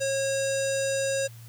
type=tone with low-pass filter; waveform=square; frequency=544 Hz; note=C#5; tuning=33 cents flat; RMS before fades=-27 dBFS; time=0-1.28 s; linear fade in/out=20 ms; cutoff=7500 Hz; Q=4.1; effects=added 115 Hz sine -43 dBFS peak until 1.48 s + white hiss -54 dBFS RMS until 1.48 s